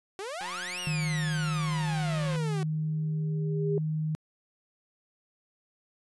sawtooth exponential two-way sweep, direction up then down, 370 to 2923 to 370 Hz, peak -31 dBFS, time 0.19-2.63 s, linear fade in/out 0 ms, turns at 0.8 s
click train, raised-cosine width 0.3 ms, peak -25 dBFS, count 352, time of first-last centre 0.41-2.36 s, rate 180 Hz
sine tone, 155.56 Hz, D#3, in tune, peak -27 dBFS, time 0.87-4.15 s, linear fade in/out 0 ms
sine tone with exponential growth, 404.6 Hz, G#4, 45 cents flat, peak -25 dBFS, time 2.72-3.78 s, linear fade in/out 1 ms, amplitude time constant 230 ms
effects resampled to 24000 Hz

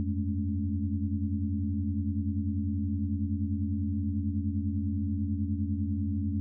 sine tone cluster, 87.8 / 98.3 / 207.7 / 217.3 / 282.8 Hz, F2 / G2 / G#3 / A3 / C#4, +10 / +5 / 0 / -21 / +35 cents, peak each -30 / -38 / -35 / -35 / -36 dBFS, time 0-6.4 s, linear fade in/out 0 ms, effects none

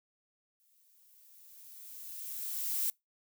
violet noise with exponential growth, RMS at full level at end -31 dBFS, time 0.6-2.9 s, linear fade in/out 0 ms, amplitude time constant 500 ms, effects noise-tail reverb RT60 0.2 s tail -26 dB re dry

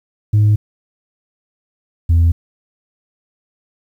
sine tone pair in turn, 105.4 / 83.66 Hz, G#2 / E2, +26 / +26 cents, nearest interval major third, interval 400 cents, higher first, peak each -6 dBFS, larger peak neither, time 0.33-0.56 / 2.09-2.32 s, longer neither, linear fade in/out 10 ms, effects tanh soft clip ceiling -7 dBFS + 8-bit

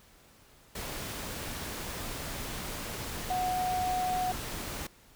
sine tone in noise, 734 Hz, F#5, 14 cents flat, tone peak -28 dBFS, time 3.3-4.32 s, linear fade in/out 5 ms, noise pink, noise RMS -38 dBFS, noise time 0.75-4.87 s, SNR +7 dB, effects pink hiss -59 dBFS RMS until 5.15 s

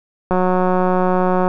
click train, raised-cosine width 1 ms, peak -4 dBFS, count 215, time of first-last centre 0.31-1.479 s, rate 183 Hz, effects none

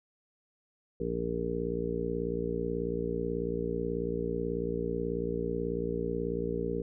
harmonic tone, 58.27 Hz, A#1, in tune, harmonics 1 / 2 / 3 / 4 / 5 / 6 / 7 / 8, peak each -40 / -44 / -37 / -41 / -39 / -46 / -35 / -35 dBFS, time 1-6.82 s, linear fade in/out 5 ms, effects none

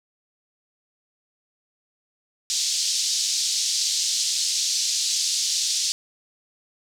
pink band-pass noise, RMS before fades -24 dBFS, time 2.5-5.92 s, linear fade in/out 0 ms, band 4200 to 7100 Hz, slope 24 dB/octave, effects none

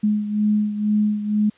sine beating tone pair, 210 / 212.1 Hz, G#3 / G#3, +19 / +37 cents, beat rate 2.1 Hz, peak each -18 / -24 dBFS, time 0.03-1.5 s, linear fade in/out 10 ms, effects white hiss -55 dBFS RMS until 1.57 s + resampled to 8000 Hz

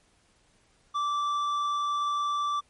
triangle tone with tanh clipping, 1167 Hz, D6, 11 cents flat, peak -27 dBFS, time 0.94-2.61 s, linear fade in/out 20 ms, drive 12 dB, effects pink hiss -65 dBFS RMS until 2.69 s + MP3 48 kbps

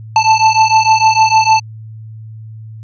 square beating tone pair, 877 / 883.6 Hz, A5 / A5, -6 / +7 cents, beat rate 6.6 Hz, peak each -11 dBFS, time 0.16-1.6 s, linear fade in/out 2 ms, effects added 110 Hz sine -28 dBFS peak until 2.83 s + resampled to 16000 Hz

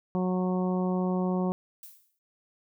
harmonic tone, 183.3 Hz, F#3, 16 cents flat, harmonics 1 / 2 / 3 / 4 / 5 / 6, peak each -26 / -32 / -36 / -38 / -40 / -42 dBFS, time 0.15-1.52 s, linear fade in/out 0 ms
violet noise with exponential decay, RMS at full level -43 dBFS, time 1.83-2.19 s, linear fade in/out 1 ms, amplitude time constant 78 ms
effects none

